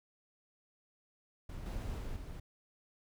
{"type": "noise with level steps", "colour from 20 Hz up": "brown", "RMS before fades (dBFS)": [-44, -39, -41, -45], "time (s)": [1.49, 2.4], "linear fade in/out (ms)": 5, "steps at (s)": [1.66, 1.98, 2.16], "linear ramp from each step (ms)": 2, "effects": []}